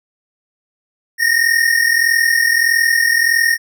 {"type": "tone pair together", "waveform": "square", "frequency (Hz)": [1826.4, 1868], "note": ["A#6", "A#6"], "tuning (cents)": [-36, 3], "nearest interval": "unison", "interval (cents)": 39, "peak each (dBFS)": -15, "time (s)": [1.18, 3.58], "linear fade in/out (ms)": 50, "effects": []}